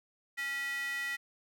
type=tone with high-pass filter; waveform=square; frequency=277.2 Hz; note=C#4; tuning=in tune; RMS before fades=-36 dBFS; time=0.37-1.17 s; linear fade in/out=20 ms; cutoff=1900 Hz; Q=6; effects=none